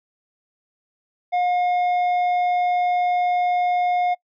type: tone with tanh clipping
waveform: triangle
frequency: 716 Hz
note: F5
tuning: 43 cents sharp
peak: -19 dBFS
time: 1.32-4.15 s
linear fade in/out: 20 ms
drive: 11 dB
effects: noise-tail reverb RT60 0.1 s tail -24 dB re dry